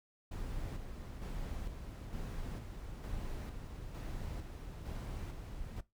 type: noise with tremolo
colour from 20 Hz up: brown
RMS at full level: -41 dBFS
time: 0.31-5.81 s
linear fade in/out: 10 ms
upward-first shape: square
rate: 1.1 Hz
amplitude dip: 40%
effects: noise-tail reverb RT60 0.2 s tail -19 dB re dry